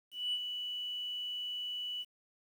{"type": "tone with ADSR envelope", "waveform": "sine", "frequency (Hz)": 2960, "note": "F#7", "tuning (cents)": 0, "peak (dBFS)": -29, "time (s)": [0.11, 2.05], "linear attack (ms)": 220, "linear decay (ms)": 52, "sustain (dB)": -7, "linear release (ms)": 39, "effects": ["tanh soft clip ceiling -27 dBFS", "10-bit"]}